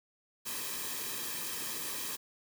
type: noise with comb filter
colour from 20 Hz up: white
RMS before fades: -38 dBFS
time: 0.45-2.17 s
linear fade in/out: 20 ms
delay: 1.4 ms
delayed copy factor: -0.65
effects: none

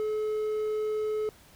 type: tone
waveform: triangle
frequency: 429.1 Hz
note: A4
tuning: 43 cents flat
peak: -25 dBFS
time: 0-1.29 s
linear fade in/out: 0 ms
effects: pink hiss -56 dBFS RMS until 1.55 s

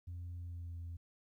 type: tone with pitch glide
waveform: sine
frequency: 87.31 to 84.92 Hz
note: F2 to F2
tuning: 0 to -48 cents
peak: -40 dBFS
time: 0.07-0.97 s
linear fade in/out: 10 ms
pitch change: -48 cents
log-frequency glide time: 0.37-0.77 s
effects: tanh soft clip ceiling -40 dBFS + 13-bit

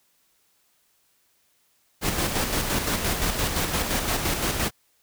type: noise with tremolo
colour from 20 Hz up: pink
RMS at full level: -24 dBFS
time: 2.01-4.71 s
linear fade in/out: 50 ms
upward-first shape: square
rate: 5.8 Hz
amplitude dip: 40%
effects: white hiss -66 dBFS RMS until 5.02 s

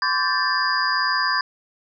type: tone cluster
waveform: sine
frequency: 1025 / 1147 / 1579 / 1760 / 4863 Hz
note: C6 / D6 / G6 / A6 / D#8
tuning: -36 / -41 / +12 / 0 / -40 cents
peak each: -25 dBFS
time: 0.02-1.41 s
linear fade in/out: 2 ms
effects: none

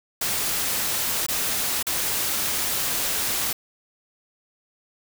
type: noise with dropouts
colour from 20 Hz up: white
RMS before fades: -25 dBFS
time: 0.21-3.53 s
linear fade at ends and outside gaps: 5 ms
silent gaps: 1.265-1.284 / 1.828-1.867 s
effects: none

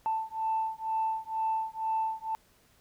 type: beating tone pair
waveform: sine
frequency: 884 / 886.1 Hz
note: A5 / A5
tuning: +8 / +12 cents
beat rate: 2.1 Hz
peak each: -31 dBFS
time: 0.06-2.35 s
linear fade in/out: 0 ms
effects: tanh soft clip ceiling -21 dBFS + pink hiss -64 dBFS RMS until 2.8 s

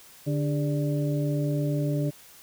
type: harmonic tone with a mistuned harmonic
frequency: 146.5 Hz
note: D3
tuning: 4 cents flat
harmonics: 1 / 2 / 3 / 4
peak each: -25 / -30 / -36 / -34 dBFS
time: 0.26-2.11 s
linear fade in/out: 20 ms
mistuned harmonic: 3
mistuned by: -140 cents
effects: white hiss -51 dBFS RMS until 2.42 s

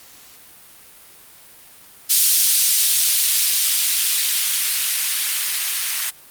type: noise with band-pass filter sweep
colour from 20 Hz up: violet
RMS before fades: -18 dBFS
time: 2.09-6.11 s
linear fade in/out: 20 ms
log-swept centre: 4700 to 1700 Hz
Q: 0.82
effects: white hiss -45 dBFS RMS until 6.3 s + Opus 48 kbps

